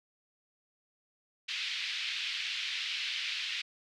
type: band-pass noise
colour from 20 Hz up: pink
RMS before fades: -36 dBFS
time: 1.48-3.62 s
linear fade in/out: 10 ms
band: 2300 to 4100 Hz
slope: 24 dB/octave
effects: none